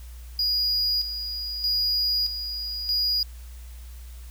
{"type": "tone with tremolo", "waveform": "triangle", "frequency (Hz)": 4891, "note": "D#8", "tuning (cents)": -31, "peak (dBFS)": -20, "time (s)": [0.39, 3.23], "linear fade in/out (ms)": 2, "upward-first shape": "square", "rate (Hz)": 0.8, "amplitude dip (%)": 60, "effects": ["added 60 Hz sine -38 dBFS peak until 4.3 s", "white hiss -53 dBFS RMS until 4.3 s"]}